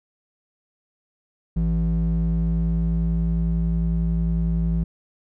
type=ring-modulated tone; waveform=triangle; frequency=111.1 Hz; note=A2; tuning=17 cents sharp; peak=-13 dBFS; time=1.56-4.84 s; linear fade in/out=10 ms; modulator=55.6 Hz; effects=tanh soft clip ceiling -11 dBFS